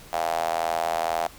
square tone with high-pass filter, 41.04 Hz, E1, 7 cents flat, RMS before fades -26 dBFS, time 0.13-1.27 s, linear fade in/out 0 ms, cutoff 710 Hz, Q 6.1, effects pink hiss -47 dBFS RMS until 1.38 s

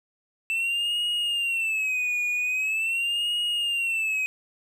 triangle tone with vibrato, 2655 Hz, E7, 12 cents sharp, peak -22 dBFS, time 0.5-4.26 s, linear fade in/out 0 ms, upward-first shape sine, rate 0.43 Hz, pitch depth 140 cents each way, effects none

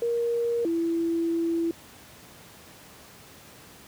sine tone pair in turn, 470 / 333.4 Hz, A#4 / E4, +14 / +20 cents, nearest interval tritone, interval 594 cents, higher first, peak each -23 dBFS, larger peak neither, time 0.02-0.65 / 0.65-1.71 s, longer second, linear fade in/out 2 ms, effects pink hiss -49 dBFS RMS until 3.87 s + high-pass 80 Hz 12 dB/octave

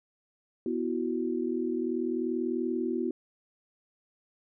sine chord, B suspended fourth, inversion none, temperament equal, 246.9 / 329.6 / 370 Hz, B3 / E4 / F#4, 0 / 0 / 0 cents, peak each -32 dBFS, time 0.66-3.11 s, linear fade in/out 2 ms, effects none

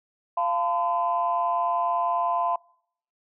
sine tone cluster, 693 / 887 / 1017 Hz, F5 / A5 / C6, -14 / +14 / -50 cents, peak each -25 / -30 / -24 dBFS, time 0.37-2.56 s, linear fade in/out 5 ms, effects noise-tail reverb RT60 0.7 s tail -26 dB re dry + tanh soft clip ceiling -13 dBFS

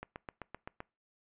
click train, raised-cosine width 0.5 ms, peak -26 dBFS, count 7, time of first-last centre 0.03-0.804 s, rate 7.75 Hz, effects noise-tail reverb RT60 0.3 s tail -24 dB re dry + resampled to 8000 Hz

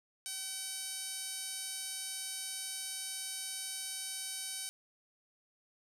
10% pulse tone with band-pass filter, 763 Hz, G5, 47 cents flat, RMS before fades -41 dBFS, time 0.26-4.69 s, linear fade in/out 0 ms, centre 8100 Hz, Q 6.9, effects none

